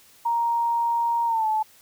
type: tone with pitch glide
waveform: sine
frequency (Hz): 935 to 867.4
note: A#5 to A5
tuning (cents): +5 to -25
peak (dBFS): -20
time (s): 0.25-1.63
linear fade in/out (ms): 10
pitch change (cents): -130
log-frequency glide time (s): 1.26-1.47
effects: white hiss -54 dBFS RMS until 1.81 s